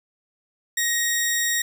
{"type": "tone pair together", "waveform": "sawtooth", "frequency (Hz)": [1880, 3760], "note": ["A#6", "A#7"], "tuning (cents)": [14, 14], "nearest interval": "octave", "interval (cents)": 1200, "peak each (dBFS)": -19, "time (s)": [0.77, 1.62], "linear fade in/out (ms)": 5, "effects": []}